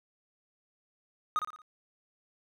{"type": "tone with echo", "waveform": "triangle", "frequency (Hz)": 1244.5, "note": "D#6", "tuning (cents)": 0, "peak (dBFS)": -23, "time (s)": [1.36, 1.39], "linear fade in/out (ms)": 0, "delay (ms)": 57, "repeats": 4, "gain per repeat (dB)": -7, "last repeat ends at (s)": 1.618, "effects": []}